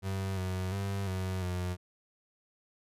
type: tone with pitch steps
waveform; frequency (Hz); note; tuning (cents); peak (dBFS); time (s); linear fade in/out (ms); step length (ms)
35% pulse; 96.2 / 92.8 / 98.5 / 93.5 / 90; G2 / F#2 / G2 / F#2 / F#2; -32 / +6 / +9 / +19 / -47; -30; 0.02-1.77; 50; 350
effects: resampled to 32000 Hz